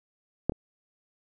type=clicks; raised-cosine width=2 ms; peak=-10 / -23 dBFS; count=2; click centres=0.496 / 0.521 s; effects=none